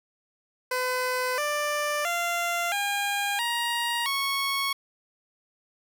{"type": "tone with pitch steps", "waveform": "15% pulse", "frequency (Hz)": [506, 591.4, 691.2, 807.9, 944.2, 1103.6], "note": ["B4", "D5", "F5", "G#5", "A#5", "C#6"], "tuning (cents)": [42, 12, -18, -48, 22, -8], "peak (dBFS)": -19, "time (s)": [0.71, 4.73], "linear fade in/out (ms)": 5, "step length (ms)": 670, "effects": []}